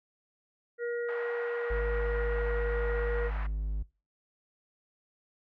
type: harmonic tone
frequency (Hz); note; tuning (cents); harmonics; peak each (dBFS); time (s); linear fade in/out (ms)
475.3; A#4; +34; 1 / 3 / 4; -31 / -41 / -43; 0.78-3.31; 50
type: band-pass noise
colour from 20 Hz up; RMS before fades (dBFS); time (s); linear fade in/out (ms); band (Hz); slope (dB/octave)
white; -44; 1.08-3.47; 10; 620 to 1800; 24
type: tone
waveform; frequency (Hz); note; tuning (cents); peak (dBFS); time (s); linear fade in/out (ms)
triangle; 51.7; G#1; -7; -27; 1.7-3.83; 10
effects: noise-tail reverb RT60 0.3 s tail -21 dB re dry